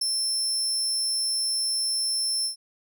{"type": "tone with ADSR envelope", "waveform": "30% pulse", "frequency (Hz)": 5340, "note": "E8", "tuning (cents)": 22, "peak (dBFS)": -17, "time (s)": [0.01, 2.56], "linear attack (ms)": 8, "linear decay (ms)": 6, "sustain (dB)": -3, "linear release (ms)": 110, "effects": []}